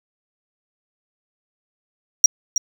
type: tone with echo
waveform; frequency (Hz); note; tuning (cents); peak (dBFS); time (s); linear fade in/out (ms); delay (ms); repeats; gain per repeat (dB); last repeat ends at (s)
triangle; 5710; F8; +37; -4; 2.24-2.26; 2; 320; 1; -11; 2.58
effects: none